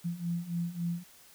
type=beating tone pair; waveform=sine; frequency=169.3 / 172.9 Hz; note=E3 / F3; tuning=+46 / -17 cents; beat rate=3.6 Hz; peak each=-36 / -33 dBFS; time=0.04-1.04 s; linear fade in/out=20 ms; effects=white hiss -57 dBFS RMS until 1.34 s